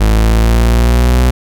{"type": "linear sweep", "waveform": "40% pulse", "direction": "up", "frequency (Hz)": [53.1, 62.6], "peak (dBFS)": -6, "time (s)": [0, 1.31], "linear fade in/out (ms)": 10, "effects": []}